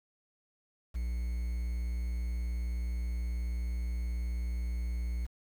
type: tone with quantisation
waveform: triangle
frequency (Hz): 59.4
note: A#1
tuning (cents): +33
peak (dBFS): -29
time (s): 0.94-5.27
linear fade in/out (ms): 20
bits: 9
effects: none